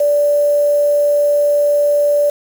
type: tone with quantisation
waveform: sine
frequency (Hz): 582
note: D5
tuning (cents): -16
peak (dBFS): -10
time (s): 0-2.3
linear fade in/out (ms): 5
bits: 5
effects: none